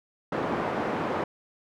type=band-pass noise; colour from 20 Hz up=pink; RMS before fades=-29 dBFS; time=0.32-1.24 s; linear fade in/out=5 ms; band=250 to 1200 Hz; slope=12 dB/octave; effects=none